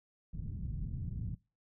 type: low-pass noise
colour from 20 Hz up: white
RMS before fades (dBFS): -39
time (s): 0.33-1.35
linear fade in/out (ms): 5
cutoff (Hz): 150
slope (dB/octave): 24
effects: noise-tail reverb RT60 0.3 s tail -22 dB re dry